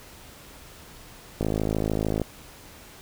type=click train; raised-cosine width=2 ms; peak=-12 dBFS; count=44; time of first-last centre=1.41-2.217 s; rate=53.3 Hz; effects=pink hiss -47 dBFS RMS until 3.01 s